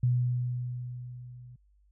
sine tone with level ramp, 123.47 Hz, B2, in tune, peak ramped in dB -21 to -46 dBFS, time 0.03-1.56 s, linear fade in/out 5 ms, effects added 50 Hz sine -61 dBFS peak until 1.91 s

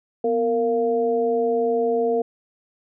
sine tone cluster, 245 / 461.4 / 694 Hz, B3 / A#4 / F5, -14 / -18 / -11 cents, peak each -28 / -19 / -26 dBFS, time 0.24-2.22 s, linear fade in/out 5 ms, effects none

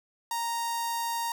sawtooth tone with notch filter, 931 Hz, A#5, 2 cents flat, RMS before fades -31 dBFS, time 0.31-1.32 s, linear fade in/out 2 ms, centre 2300 Hz, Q 0.97, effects none

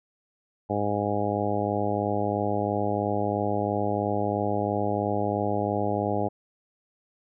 harmonic tone, 103 Hz, G#2, 14 cents flat, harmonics 1 / 2 / 3 / 4 / 5 / 6 / 7 / 8, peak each -32 / -32 / -32 / -32 / -32 / -32 / -32 / -32 dBFS, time 0.69-6.29 s, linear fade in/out 20 ms, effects none

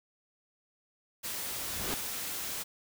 white noise, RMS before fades -37 dBFS, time 1.23-2.64 s, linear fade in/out 20 ms
pink noise with exponential growth, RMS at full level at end -32 dBFS, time 1.38-1.94 s, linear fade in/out 0 ms, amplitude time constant 120 ms
effects none

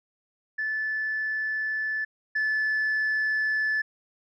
sine tone pair in turn, 1743 / 1736.7 Hz, A6 / A6, -17 / -23 cents, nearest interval unison, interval 6 cents, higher first, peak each -25 / -21 dBFS, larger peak second, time 0.58-2.05 / 2.35-3.82 s, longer neither, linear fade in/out 10 ms, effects tanh soft clip ceiling -21 dBFS

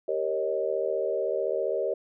sine chord, Eb dominant seventh, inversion first, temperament equal with one note detuned, 392 / 466.2 / 546.7 / 622.3 Hz, G4 / Bb4 / Db5 / Eb5, 0 / 0 / -24 / 0 cents, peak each -31 / -31 / -30 / -31 dBFS, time 0.08-1.94 s, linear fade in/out 5 ms, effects none

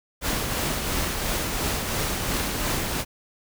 pink noise with tremolo, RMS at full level -25 dBFS, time 0.21-3.05 s, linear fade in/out 50 ms, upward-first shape triangle, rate 2.9 Hz, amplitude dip 35%, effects none

